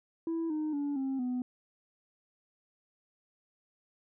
sine tone with pitch steps, 329.6 / 307.5 / 286.9 / 267.7 / 249.8 Hz, E4 / D#4 / D4 / C4 / B3, 0 / -20 / -40 / +40 / +20 cents, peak -28 dBFS, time 0.27-1.42 s, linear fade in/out 2 ms, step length 230 ms, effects tanh soft clip ceiling -29 dBFS

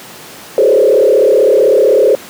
sine tone with frequency modulation, 474.3 Hz, A#4, 30 cents sharp, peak -5 dBFS, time 0.58-2.15 s, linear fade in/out 0 ms, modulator 35.8 Hz, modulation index 2.4, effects pink hiss -32 dBFS RMS until 2.29 s + high-pass 200 Hz 12 dB/octave

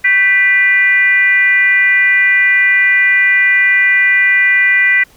sine tone with frequency modulation, 1975.5 Hz, B6, in tune, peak -7 dBFS, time 0.04-5.04 s, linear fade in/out 10 ms, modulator 430 Hz, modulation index 0.64, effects pink hiss -47 dBFS RMS until 5.16 s

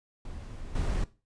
brown noise with level steps, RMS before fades -40 / -28 dBFS, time 0.25-1.04 s, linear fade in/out 2 ms, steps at 0.75 s, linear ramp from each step 5 ms, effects noise-tail reverb RT60 0.3 s tail -17 dB re dry + resampled to 22050 Hz

